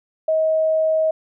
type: tone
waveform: sine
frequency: 634 Hz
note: D#5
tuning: 32 cents sharp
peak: -15 dBFS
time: 0.28-1.11 s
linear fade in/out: 5 ms
effects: none